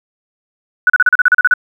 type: tone bursts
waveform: sine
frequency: 1480 Hz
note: F#6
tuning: in tune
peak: -5 dBFS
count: 11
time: 0.87-1.538 s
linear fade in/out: 2 ms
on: 28 ms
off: 36 ms
effects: 7-bit